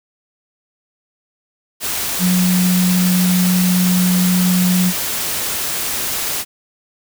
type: tone in noise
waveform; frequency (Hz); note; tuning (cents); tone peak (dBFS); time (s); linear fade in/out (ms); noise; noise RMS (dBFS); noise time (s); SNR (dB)
sine; 181.5; F#3; -33; -12; 2.19-4.93; 50; white; -21; 1.8-6.45; +6
effects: none